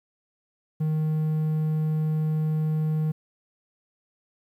triangle tone, 155.56 Hz, D#3, in tune, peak -20 dBFS, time 0.8-3.12 s, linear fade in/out 10 ms, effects 10-bit

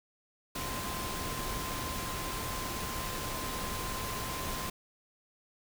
sine tone in noise, 1040 Hz, C6, 11 cents flat, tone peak -41 dBFS, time 0.55-4.7 s, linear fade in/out 5 ms, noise pink, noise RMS -37 dBFS, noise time 0.55-4.7 s, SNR -7 dB, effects none

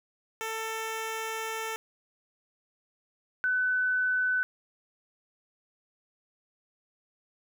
10% pulse / sine tone pair in turn, 444.9 / 1504.3 Hz, A4 / F#6, +19 / +28 cents, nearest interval octave + major sixth, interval 2109 cents, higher second, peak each -24 dBFS, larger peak neither, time 0.41-1.76 / 3.44-4.43 s, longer first, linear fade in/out 0 ms, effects none

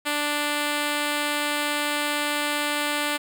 5% pulse tone, 294.1 Hz, D4, 3 cents sharp, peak -12 dBFS, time 0.05-3.18 s, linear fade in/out 20 ms, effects none

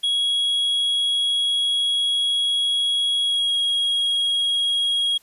triangle tone with pitch glide, 3322 to 3293 Hz, G#7 to G#7, 0 to -15 cents, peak -17 dBFS, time 0.03-5.18 s, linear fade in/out 10 ms, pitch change -15 cents, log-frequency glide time 3.23-3.5 s, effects white hiss -56 dBFS RMS until 5.22 s + resampled to 32000 Hz

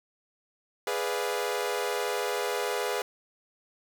sawtooth chord, G# diminished seventh, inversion none, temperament equal, 415.3 / 493.9 / 587.3 / 698.5 Hz, G#4 / B4 / D5 / F5, 0 / 0 / 0 / 0 cents, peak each -28 / -28 / -33 / -33 dBFS, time 0.87-3.02 s, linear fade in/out 2 ms, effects none

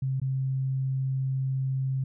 sine tone with dropouts, 132.9 Hz, C3, 27 cents sharp, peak -25 dBFS, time 0.02-2.04 s, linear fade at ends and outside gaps 5 ms, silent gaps 0.2-0.216 s, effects none

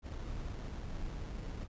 brown noise with sample-and-hold, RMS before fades -41 dBFS, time 0.02-1.68 s, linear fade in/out 50 ms, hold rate 2450 Hz, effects resampled to 16000 Hz

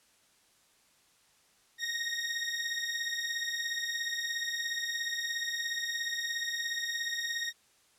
20% pulse beating tone pair, 1857 / 1874 Hz, A#6 / A#6, -7 / +9 cents, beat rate 17 Hz, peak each -30 dBFS, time 1.78-7.53 s, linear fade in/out 50 ms, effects white hiss -66 dBFS RMS until 7.98 s + low-pass 10000 Hz 12 dB/octave

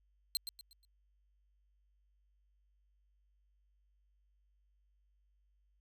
sawtooth tone with echo, 4151 Hz, C8, 15 cents flat, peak -28 dBFS, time 0.35-0.37 s, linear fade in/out 0 ms, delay 120 ms, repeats 4, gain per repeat -9 dB, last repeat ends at 0.85 s, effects added 50 Hz sine -70 dBFS peak until 5.8 s

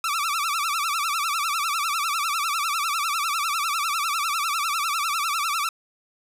sawtooth tone with vibrato, 1244.5 Hz, D#6, in tune, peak -19 dBFS, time 0.04-5.69 s, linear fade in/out 2 ms, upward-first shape sine, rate 10 Hz, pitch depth 170 cents each way, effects resampled to 32000 Hz + 10-bit

